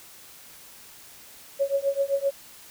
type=tone with tremolo; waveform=sine; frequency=554.4 Hz; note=C#5; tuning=in tune; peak=-18 dBFS; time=1.59-2.31 s; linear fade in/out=20 ms; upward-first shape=triangle; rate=7.7 Hz; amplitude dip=100%; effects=white hiss -48 dBFS RMS until 2.7 s